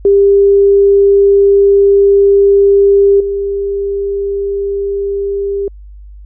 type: tone with level steps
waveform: sine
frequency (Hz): 398.8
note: G4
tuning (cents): +30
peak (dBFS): -4 / -13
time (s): 0.05-5.68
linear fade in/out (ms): 2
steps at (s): 3.2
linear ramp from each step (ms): 5
effects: added 50 Hz sine -30 dBFS peak until 6.25 s